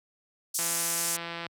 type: band-pass noise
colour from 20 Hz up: white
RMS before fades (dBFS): -30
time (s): 0.54-1.17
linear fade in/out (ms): 10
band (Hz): 5400 to 11000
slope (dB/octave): 24
type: click train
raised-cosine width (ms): 0.3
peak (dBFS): -20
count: 149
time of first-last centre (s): 0.59-1.466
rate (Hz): 169
effects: high-pass 80 Hz 12 dB/octave